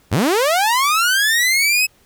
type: linear sweep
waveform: sawtooth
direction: up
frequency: 70.8 to 2591 Hz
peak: -10 dBFS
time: 0.11-1.87 s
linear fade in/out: 20 ms
effects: pink hiss -55 dBFS RMS until 2.05 s